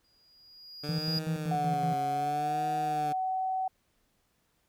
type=tone with exponential growth; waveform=triangle; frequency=4870 Hz; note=D#8; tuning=38 cents flat; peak=-28 dBFS; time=0.04-1.19 s; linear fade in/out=5 ms; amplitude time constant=250 ms
type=tone with vibrato; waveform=15% pulse; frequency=146.83 Hz; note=D3; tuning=in tune; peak=-30 dBFS; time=0.83-3.13 s; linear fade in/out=10 ms; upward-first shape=sine; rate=0.66 Hz; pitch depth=110 cents each way
type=tone with tremolo; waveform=triangle; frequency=164 Hz; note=E3; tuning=9 cents flat; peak=-27 dBFS; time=0.89-1.94 s; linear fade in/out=0 ms; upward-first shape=square; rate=5.3 Hz; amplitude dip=60%
type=tone with pitch glide; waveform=sine; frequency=736 to 754.5 Hz; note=F#5 to F#5; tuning=-9 to +34 cents; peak=-28 dBFS; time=1.51-3.68 s; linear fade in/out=5 ms; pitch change=+43 cents; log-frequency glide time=2.12-3.43 s
effects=pink hiss -73 dBFS RMS until 4.68 s